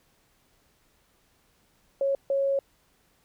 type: tone bursts at uneven times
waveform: sine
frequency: 550 Hz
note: C#5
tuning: 14 cents flat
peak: -22 dBFS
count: 2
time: 2.01-2.15 / 2.3-2.59 s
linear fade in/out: 2 ms
effects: pink hiss -66 dBFS RMS until 3.24 s